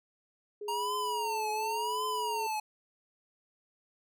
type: tone with pitch glide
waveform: sine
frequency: 415.3 to 429 Hz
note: G#4 to A4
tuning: 0 to -44 cents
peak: -37 dBFS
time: 0.61-2.47 s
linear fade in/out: 5 ms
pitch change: +56 cents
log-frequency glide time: 0.88-1.29 s
type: tone with vibrato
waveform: square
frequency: 932.3 Hz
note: A#5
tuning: in tune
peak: -32 dBFS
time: 0.68-2.6 s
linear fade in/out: 5 ms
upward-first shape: triangle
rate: 0.91 Hz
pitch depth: 170 cents each way
effects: none